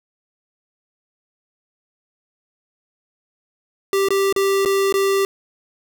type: tone with dropouts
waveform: square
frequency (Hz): 392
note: G4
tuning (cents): 0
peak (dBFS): -16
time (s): 3.93-5.25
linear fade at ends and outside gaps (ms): 1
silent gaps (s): 4.086-4.105 / 4.326-4.362 / 4.65-4.658 / 4.925-4.94
effects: none